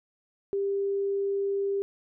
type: tone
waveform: sine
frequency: 396.8 Hz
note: G4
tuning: 21 cents sharp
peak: -25 dBFS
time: 0.53-1.82 s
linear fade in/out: 0 ms
effects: none